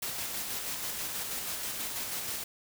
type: noise with tremolo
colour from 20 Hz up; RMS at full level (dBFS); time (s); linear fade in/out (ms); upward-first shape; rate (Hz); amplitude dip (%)
white; -35; 0.02-2.44; 5; square; 6.2; 25
effects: none